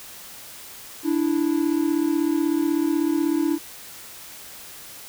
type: tone pair together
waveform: triangle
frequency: 293.7 / 329.9 Hz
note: D4 / E4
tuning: 0 / +1 cents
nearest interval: major second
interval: 201 cents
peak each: -20 dBFS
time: 1.03-3.59 s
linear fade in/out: 50 ms
effects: white hiss -41 dBFS RMS until 5.08 s